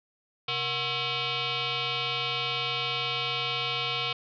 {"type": "tone with frequency modulation", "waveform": "sine", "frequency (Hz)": 130.81, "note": "C3", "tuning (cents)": 0, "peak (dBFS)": -27, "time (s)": [0.48, 4.13], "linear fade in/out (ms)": 5, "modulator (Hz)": 603, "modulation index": 6.2, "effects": []}